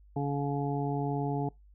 harmonic tone, 141.8 Hz, C#3, 40 cents sharp, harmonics 1 / 2 / 3 / 5 / 6, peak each -31 / -34 / -36 / -38 / -39 dBFS, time 0.16-1.49 s, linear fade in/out 5 ms, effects noise-tail reverb RT60 0.2 s tail -24 dB re dry + added 50 Hz sine -54 dBFS peak until 1.74 s

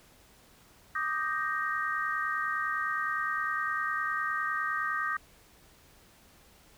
sine chord, Eb major seventh, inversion third, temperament equal, 1174.7 / 1244.5 / 1568 / 1864.7 Hz, D6 / Eb6 / G6 / Bb6, 0 / 0 / 0 / 0 cents, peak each -37 / -33 / -34 / -34 dBFS, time 0.95-5.17 s, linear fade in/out 5 ms, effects pink hiss -59 dBFS RMS until 6.77 s

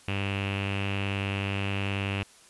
sawtooth tone with low-pass filter, 98.8 Hz, G2, 14 cents sharp, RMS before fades -30 dBFS, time 0.08-2.23 s, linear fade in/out 0 ms, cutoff 2700 Hz, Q 7.4, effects white hiss -55 dBFS RMS until 2.49 s + resampled to 24000 Hz

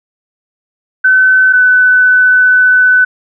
sine tone pair in turn, 1520 / 1502.5 Hz, F#6 / F#6, +46 / +26 cents, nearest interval unison, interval 20 cents, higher first, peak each -4 dBFS, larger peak neither, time 1.04-1.53 / 1.53-3.05 s, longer second, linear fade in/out 10 ms, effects none

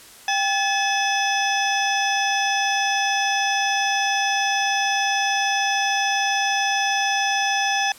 harmonic tone with a mistuned harmonic, 860 Hz, A5, 40 cents flat, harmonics 1 / 2 / 3 / 4 / 6 / 7, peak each -22 / -25 / -27 / -28 / -30 / -30 dBFS, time 0.28-7.92 s, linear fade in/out 2 ms, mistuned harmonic 1, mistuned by -140 cents, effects white hiss -45 dBFS RMS until 7.98 s + low-pass 12000 Hz 12 dB/octave

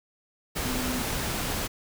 sine tone in noise, 252 Hz, B3, 35 cents sharp, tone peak -31 dBFS, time 0.64-1.03 s, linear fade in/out 20 ms, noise pink, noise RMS -30 dBFS, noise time 0.55-1.68 s, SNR -4 dB, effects none

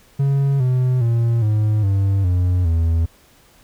triangle tone with pitch steps, 138.59 / 127.09 / 116.54 / 106.87 / 98 / 89.86 / 82.41 Hz, C#3 / C3 / A#2 / A2 / G2 / F2 / E2, 0 / -50 / 0 / -50 / 0 / +50 / 0 cents, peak -12 dBFS, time 0.19-3.06 s, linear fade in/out 10 ms, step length 410 ms, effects pink hiss -52 dBFS RMS until 3.63 s

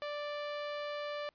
sawtooth tone, 587.3 Hz, D5, in tune, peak -33 dBFS, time 0.02-1.29 s, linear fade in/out 0 ms, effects pink hiss -74 dBFS RMS until 1.34 s + resampled to 11025 Hz

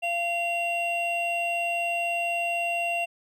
triangle tone pair together, 690 / 2752 Hz, F5 / F7, -21 / -26 cents, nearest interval 2 octaves, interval 2395 cents, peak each -26 / -26 dBFS, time 0.02-3.06 s, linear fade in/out 20 ms, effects none

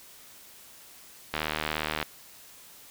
click train, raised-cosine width 0.3 ms, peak -12 dBFS, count 54, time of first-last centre 1.34-2.027 s, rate 77.1 Hz, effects white hiss -51 dBFS RMS until 2.9 s

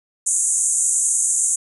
pink band-pass noise, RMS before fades -19 dBFS, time 0.26-1.56 s, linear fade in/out 10 ms, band 6600 to 9900 Hz, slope 96 dB/octave, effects none

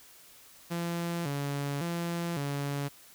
sawtooth tone with vibrato, 155.6 Hz, D#3, in tune, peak -27 dBFS, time 0.7-2.89 s, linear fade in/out 20 ms, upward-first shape square, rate 0.9 Hz, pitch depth 160 cents each way, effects white hiss -55 dBFS RMS until 3.14 s

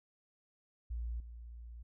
sine tone with level steps, 58.27 Hz, A#1, in tune, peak -36 / -46 dBFS, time 0.9-1.83 s, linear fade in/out 10 ms, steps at 1.2 s, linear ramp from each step 2 ms, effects none

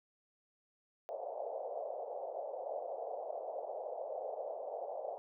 pink band-pass noise, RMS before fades -42 dBFS, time 1.09-5.18 s, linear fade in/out 0 ms, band 510 to 730 Hz, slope 48 dB/octave, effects none

